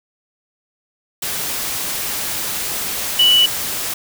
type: tone in noise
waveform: sine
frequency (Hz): 2960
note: F#7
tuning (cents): 0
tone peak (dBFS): -9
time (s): 3.19-3.46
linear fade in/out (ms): 5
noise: white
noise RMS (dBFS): -23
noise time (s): 1.22-3.94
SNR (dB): +11
effects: none